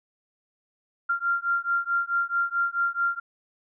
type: beating tone pair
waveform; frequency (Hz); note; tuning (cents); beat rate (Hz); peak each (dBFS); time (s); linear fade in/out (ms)
sine; 1385 / 1389.6; F6 / F6; -15 / -9; 4.6; -26; 1.09-3.2; 10
effects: none